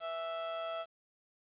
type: tone with amplitude modulation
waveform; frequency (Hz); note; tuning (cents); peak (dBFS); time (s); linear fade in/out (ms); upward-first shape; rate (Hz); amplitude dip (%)
30% pulse; 659.3; E5; 0; -32; 0-0.86; 50; sine; 171; 35
effects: resampled to 8000 Hz + 11-bit